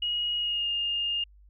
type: tone with pitch glide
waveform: sine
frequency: 2890 to 2826 Hz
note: F#7 to F7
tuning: -41 to +20 cents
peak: -26 dBFS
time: 0.02-1.24 s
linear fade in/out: 5 ms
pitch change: -39 cents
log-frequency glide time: 0.38-0.69 s
effects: added 50 Hz sine -52 dBFS peak until 1.49 s